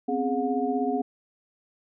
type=tone cluster; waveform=sine; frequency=252.8 / 268.9 / 416.8 / 721 Hz; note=B3 / C4 / G#4 / F#5; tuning=+41 / +47 / +6 / -45 cents; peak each=-29 dBFS; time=0.08-1.02 s; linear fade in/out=10 ms; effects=none